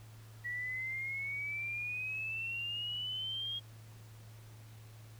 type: exponential sweep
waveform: sine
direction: up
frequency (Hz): 1929 to 3272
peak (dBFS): -36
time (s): 0.44-3.6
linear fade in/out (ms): 20
effects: added 110 Hz sine -51 dBFS peak until 5.19 s + pink hiss -61 dBFS RMS until 5.19 s